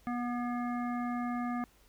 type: harmonic tone with a mistuned harmonic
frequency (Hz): 242.6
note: B3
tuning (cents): -31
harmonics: 1 / 3 / 5 / 7 / 9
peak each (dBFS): -33 / -39 / -41 / -48 / -50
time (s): 0.07-1.64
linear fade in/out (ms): 0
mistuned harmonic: 9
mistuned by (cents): -37
effects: added 50 Hz sine -65 dBFS peak until 1.88 s + pink hiss -65 dBFS RMS until 1.88 s